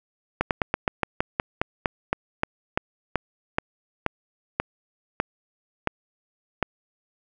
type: slowing click train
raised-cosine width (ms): 0.5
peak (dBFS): -6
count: 20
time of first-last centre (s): 0.41-6.627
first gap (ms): 98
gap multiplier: 1.12
effects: none